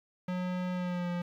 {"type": "tone with pitch glide", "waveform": "square", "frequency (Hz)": [181.4, 175.52], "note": ["F#3", "F3"], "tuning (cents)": [-34, 9], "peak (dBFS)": -32, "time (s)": [0.28, 1.22], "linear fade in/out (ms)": 5, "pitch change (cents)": -57, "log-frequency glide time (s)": [0.73, 1.1], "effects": ["low-pass 3000 Hz 12 dB/octave", "10-bit"]}